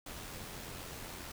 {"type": "noise with amplitude modulation", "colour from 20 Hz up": "pink", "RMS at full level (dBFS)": -44, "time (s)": [0.06, 1.32], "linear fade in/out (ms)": 5, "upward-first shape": "sine", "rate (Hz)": 87.4, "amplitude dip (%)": 35, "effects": []}